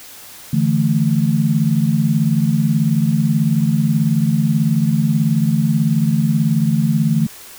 sine chord, D suspended second, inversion none, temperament just, 146.83 / 165.19 / 220.2 Hz, D3 / E3 / A3, 0 / +4 / +2 cents, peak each -17 dBFS, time 0.53-7.27 s, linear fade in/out 5 ms, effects white hiss -38 dBFS RMS until 7.58 s

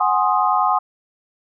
sine chord, Ab dominant seventh, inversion third, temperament equal with one note detuned, 740 / 830.6 / 1053.2 / 1244.5 Hz, Gb5 / Ab5 / C6 / Eb6, 0 / 0 / +11 / 0 cents, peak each -20 dBFS, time 0-0.79 s, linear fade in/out 10 ms, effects none

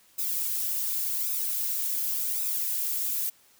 violet noise with flanger, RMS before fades -29 dBFS, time 0.18-3.3 s, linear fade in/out 10 ms, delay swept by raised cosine 0.79 to 3.59 ms, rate 0.89 Hz, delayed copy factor +0.9, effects white hiss -60 dBFS RMS until 3.59 s

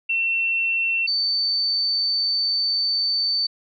sine tone pair in turn, 2704 / 4548 Hz, E7 / C#8, +43 / +44 cents, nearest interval major sixth, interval 901 cents, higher second, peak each -19 dBFS, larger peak neither, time 0.09-1.07 / 1.07-3.47 s, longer second, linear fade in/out 10 ms, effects none

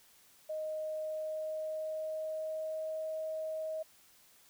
sine tone with pitch glide, 622.3 to 631 Hz, D#5 to D#5, 0 to +24 cents, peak -35 dBFS, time 0.49-3.83 s, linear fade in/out 10 ms, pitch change +24 cents, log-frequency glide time 0.98-3.03 s, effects white hiss -63 dBFS RMS until 4.49 s

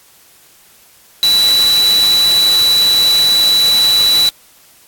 sine tone in noise, 3951 Hz, B7, in tune, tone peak -8 dBFS, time 1.23-4.29 s, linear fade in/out 0 ms, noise white, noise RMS -20 dBFS, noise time 1.23-4.29 s, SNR +9 dB, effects white hiss -46 dBFS RMS until 4.87 s + AAC 64 kbps

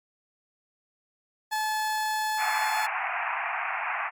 30% pulse tone, 862 Hz, A5, 36 cents flat, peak -23 dBFS, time 1.51-2.87 s, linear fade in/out 20 ms
pink band-pass noise, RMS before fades -30 dBFS, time 2.37-4.11 s, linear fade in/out 50 ms, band 690 to 2600 Hz, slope 96 dB/octave
effects MP3 96 kbps

